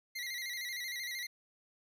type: tone with vibrato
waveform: 25% pulse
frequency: 2022 Hz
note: B6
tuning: 40 cents sharp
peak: -34 dBFS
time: 0.15-1.27 s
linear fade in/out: 10 ms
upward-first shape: square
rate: 13 Hz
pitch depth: 65 cents each way
effects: none